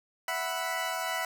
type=chord; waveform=20% pulse; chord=E suspended second; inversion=none; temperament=equal; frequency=659.3 / 740 / 987.8 Hz; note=E5 / F#5 / B5; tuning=0 / 0 / 0 cents; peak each=-30 dBFS; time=0.28-1.25 s; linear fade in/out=2 ms; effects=none